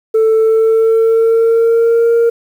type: tone with pitch glide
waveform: sine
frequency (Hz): 442.5 to 465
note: A4 to A#4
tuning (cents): +10 to -4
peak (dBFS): -5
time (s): 0.14-2.3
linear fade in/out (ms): 10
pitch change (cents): +86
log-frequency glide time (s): 0.38-2.12
effects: tanh soft clip ceiling -6 dBFS + 7-bit